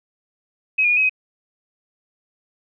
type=tone with pitch steps; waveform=sine; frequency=2546 / 2430 / 2447 / 2546 / 2522 Hz; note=D#7 / D#7 / D#7 / D#7 / D#7; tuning=+39 / -42 / -29 / +39 / +23 cents; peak=-14 dBFS; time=0.78-1.095 s; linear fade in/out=10 ms; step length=63 ms; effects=none